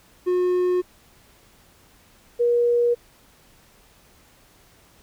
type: tone pair in turn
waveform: triangle / sine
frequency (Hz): 361 / 477.9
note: F#4 / A#4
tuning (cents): -43 / +43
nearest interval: perfect fourth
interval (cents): 486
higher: second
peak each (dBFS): -16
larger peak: neither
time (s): 0.26-0.82 / 2.39-2.95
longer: neither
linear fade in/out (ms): 20
effects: pink hiss -55 dBFS RMS until 5.02 s